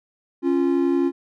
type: tone pair together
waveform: triangle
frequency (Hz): 275.3 / 346.9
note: C#4 / F4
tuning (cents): -12 / -12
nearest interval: major third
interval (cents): 400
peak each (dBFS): -18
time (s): 0.42-1.12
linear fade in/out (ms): 50
effects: none